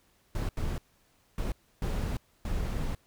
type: noise bursts at uneven times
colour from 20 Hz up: brown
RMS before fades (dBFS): -31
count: 5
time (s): 0.35-0.49 / 0.57-0.78 / 1.38-1.52 / 1.82-2.17 / 2.45-2.95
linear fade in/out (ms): 2
effects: pink hiss -67 dBFS RMS until 3.06 s